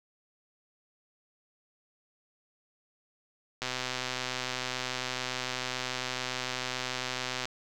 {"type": "click train", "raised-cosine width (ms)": 0.2, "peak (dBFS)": -15, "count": 488, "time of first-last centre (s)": [3.62, 7.455], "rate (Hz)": 127, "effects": ["9-bit"]}